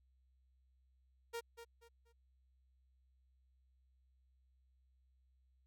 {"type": "tone with echo", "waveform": "sawtooth", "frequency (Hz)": 466.2, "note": "A#4", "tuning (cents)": 0, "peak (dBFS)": -37, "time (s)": [1.33, 1.41], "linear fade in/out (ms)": 20, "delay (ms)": 240, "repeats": 3, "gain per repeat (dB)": -10, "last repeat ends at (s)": 2.13, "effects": ["added 64 Hz sine -70 dBFS peak until 5.66 s"]}